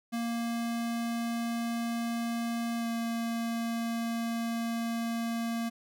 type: tone with pitch glide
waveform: square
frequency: 233.1 to 231 Hz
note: A#3 to A#3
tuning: 0 to -16 cents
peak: -31 dBFS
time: 0.12-5.7 s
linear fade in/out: 20 ms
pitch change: -16 cents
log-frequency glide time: 2.78-2.87 s
effects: none